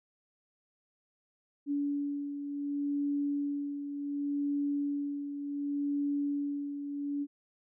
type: beating tone pair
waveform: sine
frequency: 285.9 / 286.58 Hz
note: D4 / D4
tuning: -46 / -42 cents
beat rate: 0.68 Hz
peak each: -31 / -39 dBFS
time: 1.66-7.27 s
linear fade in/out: 50 ms
effects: none